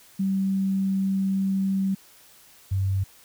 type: tone pair in turn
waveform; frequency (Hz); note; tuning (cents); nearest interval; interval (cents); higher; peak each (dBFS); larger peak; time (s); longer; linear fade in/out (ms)
sine; 193.1 / 96.55; G3 / G2; -26 / -26; octave; 1200; first; -21; neither; 0.19-1.95 / 2.71-3.04; first; 10
effects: white hiss -53 dBFS RMS until 3.24 s